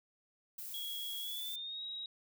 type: noise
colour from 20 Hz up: violet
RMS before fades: -45 dBFS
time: 0.58-1.56 s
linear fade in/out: 5 ms
type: tone with pitch glide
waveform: sine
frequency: 3324 to 3818 Hz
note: G#7 to A#7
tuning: +1 to +41 cents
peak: -40 dBFS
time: 0.74-2.06 s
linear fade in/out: 2 ms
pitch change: +240 cents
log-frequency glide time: 1.2-1.83 s
effects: none